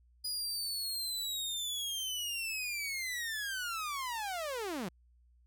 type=linear sweep; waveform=sawtooth; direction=down; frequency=4956 to 159.8 Hz; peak=-32 dBFS; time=0.24-4.89 s; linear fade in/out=10 ms; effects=added 60 Hz sine -62 dBFS peak until 5.46 s